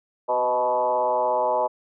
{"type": "tone with frequency modulation", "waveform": "sine", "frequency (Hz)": 744, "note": "F#5", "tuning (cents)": 9, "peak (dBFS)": -19, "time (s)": [0.28, 1.68], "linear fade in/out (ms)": 20, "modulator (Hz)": 121, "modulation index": 2.2, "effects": []}